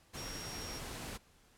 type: tone in noise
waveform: sine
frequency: 5588 Hz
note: F8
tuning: in tune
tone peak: -46 dBFS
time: 0.16-0.8 s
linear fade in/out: 20 ms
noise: pink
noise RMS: -44 dBFS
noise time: 0.13-1.18 s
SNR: -5 dB
effects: pink hiss -66 dBFS RMS until 1.57 s + low-pass 12000 Hz 12 dB/octave